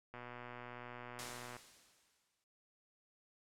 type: click train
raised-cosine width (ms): 0.5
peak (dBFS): -34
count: 175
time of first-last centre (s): 0.14-1.566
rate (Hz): 122
type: noise with exponential decay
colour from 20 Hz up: white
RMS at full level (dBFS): -44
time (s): 1.19-2.44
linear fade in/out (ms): 0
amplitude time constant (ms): 270
effects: noise-tail reverb RT60 0.5 s tail -21 dB re dry + low-pass 9000 Hz 12 dB/octave